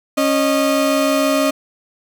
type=tone pair together; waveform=35% pulse; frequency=274.7 / 615.8 Hz; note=C#4 / D#5; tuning=-16 / -18 cents; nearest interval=octave + major second; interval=1398 cents; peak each=-15 dBFS; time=0.17-1.51 s; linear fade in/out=10 ms; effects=none